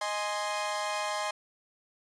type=chord; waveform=sawtooth; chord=Ab major; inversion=second; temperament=equal; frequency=622.3 / 830.6 / 1046.5 Hz; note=Eb5 / Ab5 / C6; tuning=0 / 0 / 0 cents; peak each=-31 dBFS; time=0.01-1.31 s; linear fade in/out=5 ms; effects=resampled to 22050 Hz